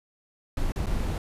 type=noise with dropouts; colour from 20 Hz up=brown; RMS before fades=-27 dBFS; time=0.57-1.18 s; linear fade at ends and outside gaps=2 ms; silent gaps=0.721-0.759 / 0.86-0.867 s; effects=resampled to 32000 Hz